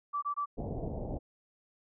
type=tone bursts; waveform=sine; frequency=1160 Hz; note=D6; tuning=22 cents flat; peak=-30 dBFS; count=3; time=0.13-0.459 s; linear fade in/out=20 ms; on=95 ms; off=22 ms
type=low-pass noise; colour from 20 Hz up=pink; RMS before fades=-37 dBFS; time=0.57-1.19 s; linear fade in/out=20 ms; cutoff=760 Hz; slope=48 dB/octave
effects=none

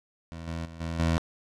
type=tone with level steps; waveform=20% pulse; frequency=82.6 Hz; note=E2; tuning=4 cents sharp; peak=-33 / -27 / -37 / -26 / -18 dBFS; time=0.32-1.18 s; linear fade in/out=0 ms; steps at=0.47 / 0.65 / 0.8 / 0.99 s; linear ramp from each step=10 ms; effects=low-pass 7000 Hz 12 dB/octave

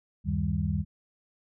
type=tone cluster; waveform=sine; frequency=74.9 / 94.5 / 156.4 / 196.8 Hz; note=D2 / F#2 / D#3 / G3; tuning=+35 / +37 / +9 / +7 cents; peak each=-31 dBFS; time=0.24-0.85 s; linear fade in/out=50 ms; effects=none

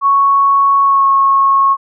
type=tone with pitch glide; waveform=sine; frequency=1108.7 to 1094.7 Hz; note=C#6 to C#6; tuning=0 to -22 cents; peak=-7 dBFS; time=0.01-1.77 s; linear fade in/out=50 ms; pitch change=-22 cents; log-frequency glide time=0.82-1.07 s; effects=none

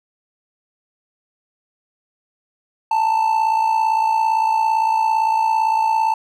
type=tone with amplitude modulation; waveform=triangle; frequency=886 Hz; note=A5; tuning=12 cents sharp; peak=-10 dBFS; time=2.91-6.14 s; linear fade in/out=5 ms; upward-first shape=sine; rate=57.7 Hz; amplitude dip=60%; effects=none

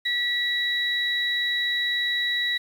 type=tone pair together; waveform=sine; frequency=1943 / 3886 Hz; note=B6 / B7; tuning=-29 / -29 cents; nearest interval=octave; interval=1200 cents; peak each=-25 dBFS; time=0.05-2.58 s; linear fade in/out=10 ms; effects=8-bit

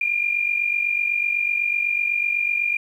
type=tone with amplitude modulation; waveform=sine; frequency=2406 Hz; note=D7; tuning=41 cents sharp; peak=-16 dBFS; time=0.01-2.77 s; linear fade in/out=5 ms; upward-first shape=sine; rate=48 Hz; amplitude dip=70%; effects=9-bit

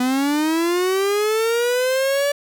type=linear sweep; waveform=45% pulse; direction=up; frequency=246.9 to 577 Hz; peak=-17 dBFS; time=0-2.32 s; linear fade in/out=5 ms; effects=none

